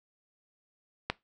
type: click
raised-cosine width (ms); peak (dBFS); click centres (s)
0.3; -12; 1.1
effects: noise-tail reverb RT60 0.2 s tail -20 dB re dry